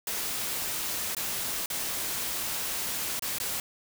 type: noise with dropouts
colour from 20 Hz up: white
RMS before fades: -32 dBFS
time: 0.07-3.6 s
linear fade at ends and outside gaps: 2 ms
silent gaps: 1.149-1.167 / 1.66-1.701 / 3.195-3.222 / 3.385-3.4 s
effects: none